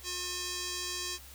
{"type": "tone with band-pass filter", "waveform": "square", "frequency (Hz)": 359.3, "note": "F4", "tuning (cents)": 49, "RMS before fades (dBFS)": -37, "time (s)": [0.03, 1.19], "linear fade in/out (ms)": 50, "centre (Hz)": 5800, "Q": 1.4, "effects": ["added 67 Hz sine -52 dBFS peak until 1.34 s", "white hiss -52 dBFS RMS until 1.34 s"]}